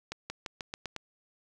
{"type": "accelerating click train", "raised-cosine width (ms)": 0.2, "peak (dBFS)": -19, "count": 7, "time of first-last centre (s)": [0.12, 0.963], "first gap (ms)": 180, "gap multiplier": 0.9, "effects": []}